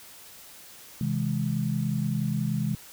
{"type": "chord", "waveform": "sine", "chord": "C augmented", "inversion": "none", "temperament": "equal with one note detuned", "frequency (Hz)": [130.81, 161.33, 207.7], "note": ["C3", "E3", "G#3"], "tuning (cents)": [0, -37, 0], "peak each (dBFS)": -29, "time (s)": [1.01, 2.75], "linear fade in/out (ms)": 2, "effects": ["white hiss -48 dBFS RMS until 2.92 s"]}